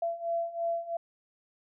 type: beating tone pair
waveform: sine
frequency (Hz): 674 / 677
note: E5 / E5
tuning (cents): +38 / +46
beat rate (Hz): 3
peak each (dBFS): -34 / -31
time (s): 0.02-0.97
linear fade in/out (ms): 5
effects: none